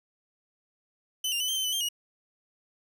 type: tone with pitch steps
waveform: sawtooth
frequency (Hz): 3029 / 2796 / 3004 / 3143 / 3081 / 2998 / 3175 / 2887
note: F#7 / F7 / F#7 / G7 / G7 / F#7 / G7 / F#7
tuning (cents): +40 / +1 / +26 / +4 / -31 / +22 / +21 / -43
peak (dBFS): -24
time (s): 1.24-1.888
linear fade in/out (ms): 5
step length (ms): 81
effects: none